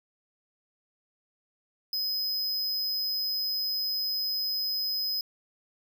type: tone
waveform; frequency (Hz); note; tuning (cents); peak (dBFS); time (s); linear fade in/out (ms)
square; 5050; D#8; +25; -28; 1.93-5.21; 2
effects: none